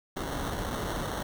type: noise with sample-and-hold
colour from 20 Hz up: pink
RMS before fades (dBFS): -33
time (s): 0.16-1.23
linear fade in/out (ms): 10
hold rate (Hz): 2450
effects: none